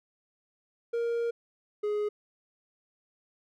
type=tone pair in turn; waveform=triangle; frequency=468 / 417.8 Hz; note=A#4 / G#4; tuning=+7 / +10 cents; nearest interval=major second; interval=197 cents; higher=first; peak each=-25 dBFS; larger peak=neither; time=0.93-1.31 / 1.83-2.09 s; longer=first; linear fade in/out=10 ms; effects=none